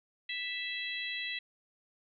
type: harmonic tone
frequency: 659.3 Hz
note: E5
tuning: in tune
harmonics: 3 / 4 / 5 / 6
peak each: -39 / -40 / -41 / -42 dBFS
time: 0.29-1.39 s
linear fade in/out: 5 ms
effects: none